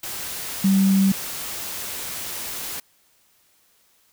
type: tone in noise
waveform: sine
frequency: 193.8 Hz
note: G3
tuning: 20 cents flat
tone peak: -14 dBFS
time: 0.64-1.12 s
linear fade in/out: 5 ms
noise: white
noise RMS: -31 dBFS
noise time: 0.03-2.8 s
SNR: +14 dB
effects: white hiss -61 dBFS RMS until 4.12 s